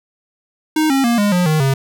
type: tone with pitch steps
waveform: square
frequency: 311.1 / 270.8 / 235.8 / 205.2 / 178.68 / 155.55 / 135.41 Hz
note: D#4 / C#4 / A#3 / G#3 / F3 / D#3 / C#3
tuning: 0 / -40 / +20 / -21 / +40 / 0 / -40 cents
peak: -13 dBFS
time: 0.76-1.74 s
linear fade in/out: 5 ms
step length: 140 ms
effects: none